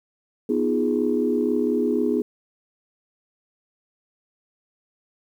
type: chord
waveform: sine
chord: F half-diminished seventh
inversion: second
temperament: equal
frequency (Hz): 246.9 / 311.1 / 349.2 / 415.3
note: Cb4 / Eb4 / F4 / Ab4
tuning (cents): 0 / 0 / 0 / 0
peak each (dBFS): -23 / -25 / -27 / -23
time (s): 0.49-2.22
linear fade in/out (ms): 5
effects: tanh soft clip ceiling -9 dBFS + 9-bit